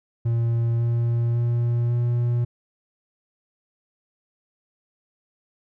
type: tone with pitch steps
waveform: triangle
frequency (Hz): 116.54 / 117.69 / 118.85 / 120.02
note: A#2 / A#2 / A#2 / B2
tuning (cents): 0 / +17 / +34 / -49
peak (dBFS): -17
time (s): 0.25-2.45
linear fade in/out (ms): 10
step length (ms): 550
effects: none